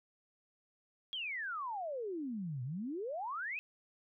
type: exponential two-way sweep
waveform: sine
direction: down then up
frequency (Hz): 3322 to 119.2 to 2625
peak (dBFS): -37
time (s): 1.13-3.59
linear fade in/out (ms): 0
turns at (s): 2.63
effects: none